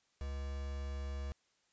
triangle tone with quantisation, 69.3 Hz, C#2, in tune, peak -36 dBFS, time 0.21-1.32 s, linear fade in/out 0 ms, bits 8, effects white hiss -75 dBFS RMS until 1.72 s + resampled to 16000 Hz

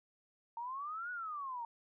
sine exponential two-way sweep, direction up then down, 912 to 1482 to 912 Hz, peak -39 dBFS, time 0.57-1.65 s, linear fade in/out 2 ms, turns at 1.11 s, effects none

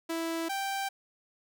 sawtooth tone pair in turn, 329.6 / 783.9 Hz, E4 / G5, 0 / 0 cents, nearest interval octave + minor third, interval 1500 cents, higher second, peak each -27 dBFS, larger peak neither, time 0.09-0.49 / 0.49-0.89 s, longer neither, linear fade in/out 10 ms, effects none

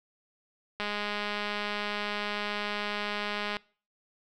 click train, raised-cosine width 0.3 ms, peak -17 dBFS, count 574, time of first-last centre 0.8-3.568 s, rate 207 Hz, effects noise-tail reverb RT60 0.4 s tail -23 dB re dry

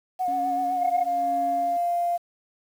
sine tone with vibrato, 727 Hz, F#5, 31 cents flat, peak -22 dBFS, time 0.19-1.08 s, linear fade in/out 20 ms, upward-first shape sine, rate 7.8 Hz, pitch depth 38 cents each way
sine tone with tremolo, 277.2 Hz, C#4, in tune, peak -31 dBFS, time 0.28-1.77 s, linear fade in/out 0 ms, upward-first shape sine, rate 1.1 Hz, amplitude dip 80%
sine tone with pitch glide, 705 to 695.3 Hz, F5 to F5, +16 to -8 cents, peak -21 dBFS, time 0.81-2.18 s, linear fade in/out 20 ms, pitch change -24 cents, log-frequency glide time 1.07-1.93 s
effects tanh soft clip ceiling -15 dBFS + 8-bit

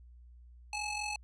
sawtooth ring-modulated tone, 1717 Hz, A6, 43 cents flat, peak -28 dBFS, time 0.73-1.16 s, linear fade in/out 2 ms, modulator 881 Hz, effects added 60 Hz sine -52 dBFS peak until 1.23 s + resampled to 22050 Hz

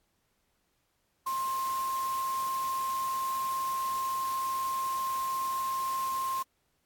sine tone in noise, 1059 Hz, C6, 21 cents sharp, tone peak -29 dBFS, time 1.26-6.43 s, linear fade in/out 10 ms, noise white, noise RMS -43 dBFS, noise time 1.26-6.43 s, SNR +11 dB, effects pink hiss -75 dBFS RMS until 6.85 s + AAC 64 kbps

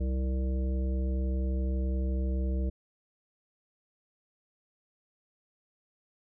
harmonic tone with a mistuned harmonic, 65.41 Hz, C2, in tune, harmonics 1 / 3 / 5 / 7 / 9, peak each -27 / -37 / -41 / -44 / -46 dBFS, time 0-2.7 s, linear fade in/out 10 ms, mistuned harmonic 3, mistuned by -53 cents, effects none

